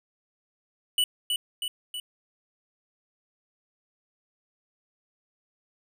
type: tone with echo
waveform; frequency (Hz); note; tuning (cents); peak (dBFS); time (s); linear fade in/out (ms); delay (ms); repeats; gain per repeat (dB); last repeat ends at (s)
square; 2960; F#7; 0; -21; 0.98-1.04; 2; 320; 3; -4; 2
effects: none